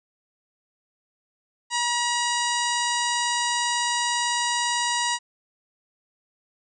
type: harmonic tone with a mistuned harmonic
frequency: 958 Hz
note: A#5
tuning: 47 cents sharp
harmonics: 1 / 2 / 3 / 4 / 5 / 6 / 7 / 8 / 9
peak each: -26 / -29 / -31 / -32 / -33 / -34 / -34 / -35 / -36 dBFS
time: 1.7-5.19 s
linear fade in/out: 50 ms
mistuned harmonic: 7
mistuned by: +27 cents
effects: none